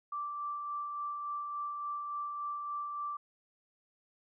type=tone with tremolo; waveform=sine; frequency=1170 Hz; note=D6; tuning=7 cents flat; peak=-34 dBFS; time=0.12-3.17 s; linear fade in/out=5 ms; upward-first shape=sine; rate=3.5 Hz; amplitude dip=30%; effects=none